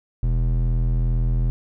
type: tone with band-pass filter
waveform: square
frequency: 41.2 Hz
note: E1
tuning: in tune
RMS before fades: -20 dBFS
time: 0.23-1.5 s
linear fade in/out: 0 ms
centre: 83 Hz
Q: 4.5
effects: none